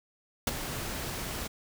pink noise with ADSR envelope, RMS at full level -25 dBFS, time 0.47-1.48 s, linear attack 4 ms, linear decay 25 ms, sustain -11 dB, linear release 16 ms, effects none

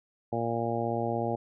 harmonic tone, 116.54 Hz, A#2, in tune, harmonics 1 / 2 / 3 / 4 / 5 / 6 / 7, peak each -35 / -35 / -35 / -35 / -35 / -35 / -35 dBFS, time 0.32-1.36 s, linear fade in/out 10 ms, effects none

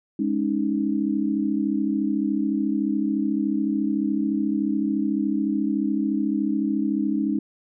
sine chord, Ab suspended fourth, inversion none, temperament equal, 207.7 / 277.2 / 311.1 Hz, Ab3 / Db4 / Eb4, 0 / 0 / 0 cents, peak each -25 dBFS, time 0.19-7.39 s, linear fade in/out 5 ms, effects none

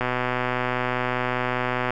click train, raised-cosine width 0.5 ms, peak -9 dBFS, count 238, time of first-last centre 0.01-1.906 s, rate 125 Hz, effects none

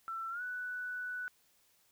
sine tone with pitch glide, 1339 to 1485.7 Hz, E6 to F#6, +27 to +7 cents, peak -37 dBFS, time 0.08-1.28 s, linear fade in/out 0 ms, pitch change +180 cents, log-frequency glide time 0.3-0.42 s, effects white hiss -70 dBFS RMS until 1.91 s

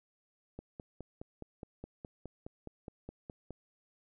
click train, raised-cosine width 2 ms, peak -30 dBFS, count 15, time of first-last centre 0.59-3.507 s, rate 4.8 Hz, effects none

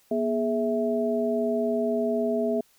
sine tone cluster, 240.2 / 418.5 / 656 Hz, B3 / G#4 / E5, -48 / +13 / -9 cents, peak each -27 dBFS, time 0.11-2.61 s, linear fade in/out 5 ms, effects white hiss -62 dBFS RMS until 2.78 s

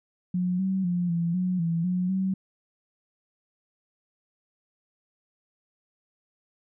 sine tone with pitch steps, 180.4 / 190.4 / 176.4 / 169.3 / 182.5 / 166.8 / 181.3 / 189.9 Hz, F#3 / F#3 / F3 / E3 / F#3 / E3 / F#3 / F#3, -44 / +50 / +18 / +46 / -24 / +21 / -35 / +45 cents, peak -23 dBFS, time 0.34-2.34 s, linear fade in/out 5 ms, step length 250 ms, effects none

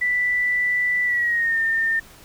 sine tone with pitch glide, 1975.5 to 1811.5 Hz, B6 to A6, 0 to +50 cents, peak -18 dBFS, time 0.01-2 s, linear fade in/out 10 ms, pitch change -150 cents, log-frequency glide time 1.04-1.59 s, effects pink hiss -47 dBFS RMS until 2.24 s

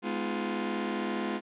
sawtooth chord, F half-diminished seventh, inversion first, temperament just, 209.5 / 251.4 / 314.3 / 349.2 Hz, Ab3 / Cb4 / Eb4 / F4, +15 / +31 / +18 / 0 cents, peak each -30 / -32 / -35 / -31 dBFS, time 0.02-1.41 s, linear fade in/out 50 ms, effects resampled to 8000 Hz

